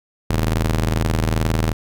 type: ring-modulated tone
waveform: sawtooth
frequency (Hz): 79.4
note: D#2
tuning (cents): +36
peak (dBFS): -10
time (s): 0.3-1.73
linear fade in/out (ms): 5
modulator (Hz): 28.5
effects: none